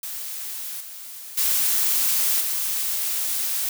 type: noise with level steps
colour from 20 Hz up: blue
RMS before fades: -32 / -38 / -21 / -25 dBFS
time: 0.03-3.69 s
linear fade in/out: 2 ms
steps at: 0.8 / 1.37 / 2.4 s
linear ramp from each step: 10 ms
effects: none